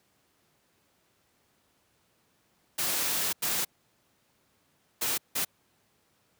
white noise bursts at uneven times, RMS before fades -29 dBFS, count 4, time 2.78-3.33 / 3.42-3.65 / 5.01-5.18 / 5.35-5.45 s, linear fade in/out 10 ms, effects pink hiss -69 dBFS RMS until 6.39 s + high-pass 100 Hz 12 dB/octave

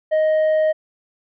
sine tone with tanh clipping, 624 Hz, D#5, 5 cents sharp, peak -15 dBFS, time 0.11-0.73 s, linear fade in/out 20 ms, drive 4 dB, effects none

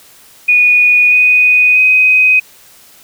sine tone with pitch steps, 2463 / 2487 / 2512 Hz, D#7 / D#7 / D#7, -18 / -1 / +16 cents, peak -5 dBFS, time 0.48-2.4 s, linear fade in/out 10 ms, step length 640 ms, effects white hiss -42 dBFS RMS until 3.03 s

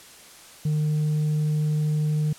triangle tone with tanh clipping, 152.1 Hz, D#3, 39 cents flat, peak -21 dBFS, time 0.65-2.33 s, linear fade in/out 5 ms, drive 7 dB, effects white hiss -47 dBFS RMS until 2.38 s + low-pass 11000 Hz 12 dB/octave

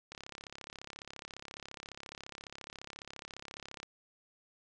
click train, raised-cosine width 0.2 ms, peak -27 dBFS, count 129, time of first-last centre 0.12-3.83 s, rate 34.5 Hz, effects resampled to 22050 Hz

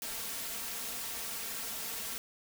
white noise with comb filter, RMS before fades -39 dBFS, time 0.02-2.18 s, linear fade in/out 0 ms, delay 4.4 ms, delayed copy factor +0.55, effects none

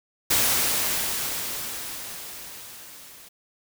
white noise with level ramp, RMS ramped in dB -20 to -47 dBFS, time 0.3-3.29 s, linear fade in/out 10 ms, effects none

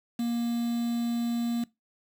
triangle tone with quantisation, 235.7 Hz, A#3, 19 cents sharp, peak -24 dBFS, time 0.19-1.64 s, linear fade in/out 5 ms, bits 7, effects noise-tail reverb RT60 0.2 s tail -21 dB re dry

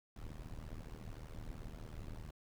brown noise with amplitude modulation, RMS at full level -43 dBFS, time 0.16-2.31 s, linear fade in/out 5 ms, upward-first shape sine, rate 77.6 Hz, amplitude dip 95%, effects none

